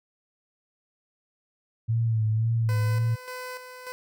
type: tone with vibrato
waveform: sine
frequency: 111.9 Hz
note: A2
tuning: 30 cents sharp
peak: -21 dBFS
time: 1.88-3.16 s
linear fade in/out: 20 ms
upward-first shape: sine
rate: 1.9 Hz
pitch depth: 52 cents each way
type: tone with tremolo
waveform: 15% pulse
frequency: 505 Hz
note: B4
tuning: 39 cents sharp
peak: -28 dBFS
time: 2.69-3.92 s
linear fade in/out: 0 ms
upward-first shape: square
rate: 1.7 Hz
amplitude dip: 55%
effects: none